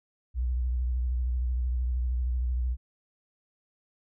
sine tone with vibrato, 61.74 Hz, B1, in tune, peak -25 dBFS, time 0.34-2.77 s, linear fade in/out 50 ms, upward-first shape triangle, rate 13 Hz, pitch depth 82 cents each way, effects none

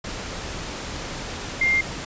sine tone in noise, 2109 Hz, C7, 13 cents sharp, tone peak -17 dBFS, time 1.61-1.81 s, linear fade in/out 5 ms, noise pink, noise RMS -32 dBFS, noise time 0.04-2.05 s, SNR +12 dB, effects resampled to 16000 Hz

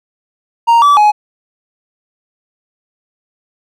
triangle tone with pitch steps, 931 / 1153 / 840 Hz, A#5 / D6 / G#5, -2 / -32 / +19 cents, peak -3 dBFS, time 0.67-1.12 s, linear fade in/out 20 ms, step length 150 ms, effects none

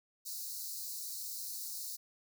white high-pass noise, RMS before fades -42 dBFS, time 0.25-1.97 s, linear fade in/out 20 ms, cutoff 4000 Hz, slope 96 dB/octave, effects none

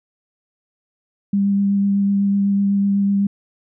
sine tone with vibrato, 199.3 Hz, G3, 29 cents sharp, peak -14 dBFS, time 1.33-3.27 s, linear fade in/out 5 ms, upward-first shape sine, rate 8 Hz, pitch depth 11 cents each way, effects none

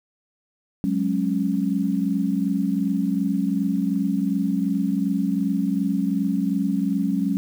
sine chord, F# suspended second, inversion none, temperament equal with one note detuned, 185 / 207.7 / 274.6 Hz, F#3 / G#3 / C#4, 0 / 0 / -16 cents, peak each -24 dBFS, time 0.84-7.37 s, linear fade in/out 0 ms, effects 8-bit

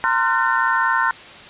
sine tone cluster, 917 / 1041 / 1383 / 1505 / 1806 Hz, A#5 / C6 / F6 / F#6 / A6, -29 / -9 / -17 / +29 / +45 cents, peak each -22 / -21 / -23 / -21 / -24 dBFS, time 0.04-1.11 s, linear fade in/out 0 ms, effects white hiss -39 dBFS RMS until 1.49 s + resampled to 8000 Hz

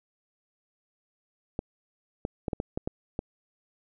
clicks, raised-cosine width 2 ms, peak -16 dBFS, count 8, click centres 1.591 / 2.251 / 2.482 / 2.532 / 2.601 / 2.775 / 2.875 / 3.191 s, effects none

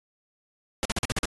pink noise bursts, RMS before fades -26 dBFS, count 7, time 0.83-1.254 s, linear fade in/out 0 ms, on 22 ms, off 45 ms, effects low-pass 11000 Hz 12 dB/octave + AAC 32 kbps

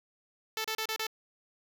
5% pulse tone bursts, 440 Hz, A4, in tune, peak -20 dBFS, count 5, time 0.57-1.068 s, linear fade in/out 2 ms, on 74 ms, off 32 ms, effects none

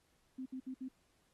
sine tone bursts, 259.7 Hz, C4, 13 cents flat, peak -40 dBFS, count 4, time 0.38-0.886 s, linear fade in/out 10 ms, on 80 ms, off 62 ms, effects pink hiss -75 dBFS RMS until 1.33 s + AAC 32 kbps

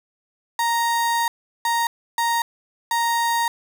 35% pulse tone bursts at uneven times, 932.3 Hz, A#5, in tune, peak -17 dBFS, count 4, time 0.59-1.28 / 1.65-1.87 / 2.18-2.42 / 2.91-3.48 s, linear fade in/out 2 ms, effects none

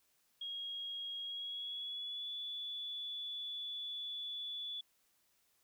sine tone with pitch glide, 3282 to 3443 Hz, G#7 to A7, -21 to -38 cents, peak -40 dBFS, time 0.41-4.81 s, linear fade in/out 5 ms, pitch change +83 cents, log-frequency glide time 1.22-2.3 s, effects white hiss -75 dBFS RMS until 5.63 s

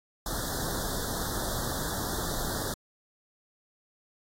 pink band-stop noise, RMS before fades -33 dBFS, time 0.26-2.74 s, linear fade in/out 2 ms, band 1800 to 3400 Hz, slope 96 dB/octave, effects AAC 48 kbps

